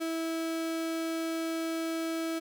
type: tone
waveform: 35% pulse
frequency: 326.6 Hz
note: E4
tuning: 16 cents flat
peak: -29 dBFS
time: 0-2.4 s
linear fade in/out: 20 ms
effects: none